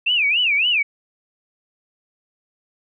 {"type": "tone with vibrato", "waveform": "sine", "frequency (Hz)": 2589, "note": "E7", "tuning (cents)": -32, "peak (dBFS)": -15, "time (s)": [0.06, 0.83], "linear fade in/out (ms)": 10, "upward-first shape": "sine", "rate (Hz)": 3.6, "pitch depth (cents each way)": 250, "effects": []}